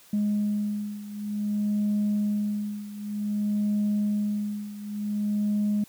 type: beating tone pair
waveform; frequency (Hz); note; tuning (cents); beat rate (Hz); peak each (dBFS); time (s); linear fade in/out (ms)
sine; 207.7 / 208.24; G#3 / G#3; 0 / +5; 0.54; -25 / -28; 0.13-5.84; 5
effects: tanh soft clip ceiling -19 dBFS + white hiss -54 dBFS RMS until 5.88 s